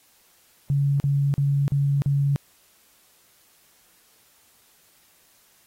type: tone bursts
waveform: sine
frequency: 140.7 Hz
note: C#3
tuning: 26 cents sharp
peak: -18 dBFS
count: 5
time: 0.7-2.36 s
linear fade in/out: 0 ms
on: 300 ms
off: 40 ms
effects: white hiss -59 dBFS RMS until 5.66 s + AAC 48 kbps